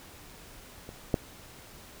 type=clicks; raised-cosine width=2 ms; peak=-28 / -10 dBFS; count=2; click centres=0.891 / 1.142 s; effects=pink hiss -50 dBFS RMS until 2 s